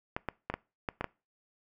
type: clicks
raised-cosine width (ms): 0.5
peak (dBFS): -17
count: 7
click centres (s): 0.165 / 0.287 / 0.5 / 0.54 / 0.888 / 1.01 / 1.043
effects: noise-tail reverb RT60 0.3 s tail -23 dB re dry